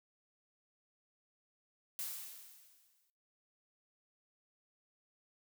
blue noise with exponential decay, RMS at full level -39 dBFS, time 1.99-3.1 s, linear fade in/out 0 ms, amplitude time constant 240 ms, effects noise-tail reverb RT60 0.5 s tail -23 dB re dry

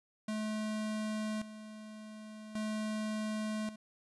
square tone with tremolo, 215.2 Hz, A3, 38 cents flat, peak -35 dBFS, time 0.28-3.76 s, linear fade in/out 5 ms, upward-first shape square, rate 0.44 Hz, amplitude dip 75%, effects resampled to 24000 Hz + 12-bit

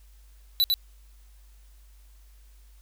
square tone with echo, 3958 Hz, B7, 3 cents sharp, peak -19 dBFS, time 0.6-0.64 s, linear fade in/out 0 ms, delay 100 ms, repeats 1, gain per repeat -2 dB, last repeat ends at 0.74 s, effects added 50 Hz sine -50 dBFS peak until 2.81 s + white hiss -64 dBFS RMS until 2.81 s

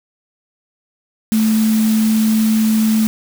sine tone in noise, 219.4 Hz, A3, 5 cents flat, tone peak -11 dBFS, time 1.32-3.07 s, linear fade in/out 0 ms, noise white, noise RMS -27 dBFS, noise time 1.32-3.07 s, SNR +13 dB, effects none

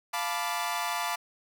sawtooth chord, B half-diminished seventh, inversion second, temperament equal with one note detuned, 698.5 / 874.9 / 987.8 / 1174.7 Hz, F5 / A5 / B5 / D6, 0 / -10 / 0 / 0 cents, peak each -31 dBFS, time 0.13-1.16 s, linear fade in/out 10 ms, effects none

